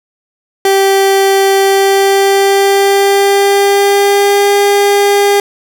30% pulse tone with pitch glide, 390 to 404 Hz, G4 to G#4, -9 to -48 cents, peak -4 dBFS, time 0.65-5.4 s, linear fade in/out 2 ms, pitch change +61 cents, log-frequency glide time 1.58-4.55 s, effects none

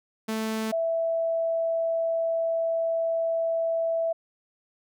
sawtooth / sine tone pair in turn, 220.2 / 659.9 Hz, A3 / E5, +2 / +2 cents, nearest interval octave + perfect fifth, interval 1900 cents, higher second, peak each -23 dBFS, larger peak neither, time 0.28-0.72 / 0.72-4.13 s, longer second, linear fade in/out 10 ms, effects none

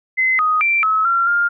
sine tone with pitch steps, 2050 / 1249 / 2352 / 1289 / 1370 / 1405 Hz, C7 / D#6 / D7 / E6 / F6 / F6, -36 / +6 / +2 / -39 / -34 / +10 cents, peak -13 dBFS, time 0.17-1.49 s, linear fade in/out 20 ms, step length 220 ms, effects none

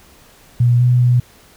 sine tone with pitch steps, 120.9 / 123.8 / 123.1 Hz, B2 / B2 / B2, -36 / +5 / -5 cents, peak -9 dBFS, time 0.6-1.2 s, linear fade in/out 5 ms, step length 200 ms, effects pink hiss -47 dBFS RMS until 1.56 s

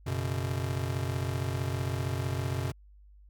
square chord, F# suspended fourth, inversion none, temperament just, 92.5 / 123.33 / 138.75 Hz, F#2 / B2 / C#3, 0 / -2 / +2 cents, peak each -34 / -34 / -37 dBFS, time 0.06-2.72 s, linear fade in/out 10 ms, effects added 50 Hz sine -52 dBFS peak until 3.29 s

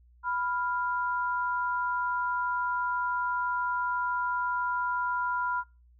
sine tone pair together, 987.8 / 1397 Hz, B5 / F6, 0 / 0 cents, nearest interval tritone, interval 600 cents, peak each -29 / -31 dBFS, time 0.23-5.64 s, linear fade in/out 50 ms, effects noise-tail reverb RT60 0.3 s tail -25 dB re dry + added 60 Hz sine -56 dBFS peak until 5.99 s

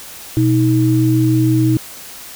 sine tone pair together, 123.47 / 316.7 Hz, B2 / D#4, 0 / +31 cents, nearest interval octave + major third, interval 1631 cents, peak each -13 dBFS, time 0.37-1.77 s, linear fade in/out 0 ms, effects white hiss -34 dBFS RMS until 2.35 s

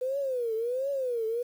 sine tone with vibrato, 498 Hz, B4, 14 cents sharp, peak -27 dBFS, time 0.01-1.43 s, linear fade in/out 10 ms, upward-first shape triangle, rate 1.4 Hz, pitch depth 230 cents each way, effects 9-bit

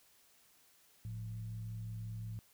sine tone with frequency modulation, 110 Hz, A2, in tune, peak -40 dBFS, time 1.05-2.39 s, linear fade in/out 0 ms, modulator 65.7 Hz, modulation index 0.45, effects white hiss -67 dBFS RMS until 2.53 s

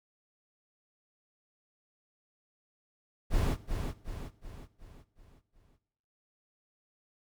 brown noise with echo, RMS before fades -27 dBFS, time 3.3-3.57 s, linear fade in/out 50 ms, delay 370 ms, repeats 6, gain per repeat -6 dB, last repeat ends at 5.79 s, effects noise-tail reverb RT60 0.9 s tail -18 dB re dry

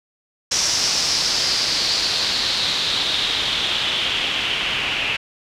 white noise with low-pass filter sweep, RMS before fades -21 dBFS, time 0.51-5.17 s, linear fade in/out 10 ms, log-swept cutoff 5700 to 2700 Hz, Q 4.3, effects none

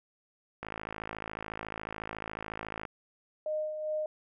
click train, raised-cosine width 0.5 ms, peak -22 dBFS, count 121, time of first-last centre 0.63-2.852 s, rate 54 Hz
sine tone with tremolo, 615 Hz, D#5, 20 cents flat, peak -29 dBFS, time 3.46-4.06 s, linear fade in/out 2 ms, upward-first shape sine, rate 2.5 Hz, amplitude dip 50%
effects none

